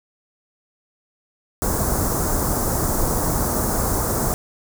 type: band-stop noise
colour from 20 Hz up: pink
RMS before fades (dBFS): -21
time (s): 1.62-4.34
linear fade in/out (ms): 0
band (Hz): 1300 to 6400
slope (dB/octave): 24
effects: none